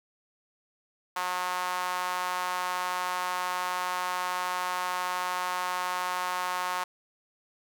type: tone with high-pass filter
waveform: sawtooth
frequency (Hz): 181.3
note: F#3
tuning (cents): -35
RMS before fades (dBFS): -31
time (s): 1.16-6.84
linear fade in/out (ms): 5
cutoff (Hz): 980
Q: 2.9
effects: none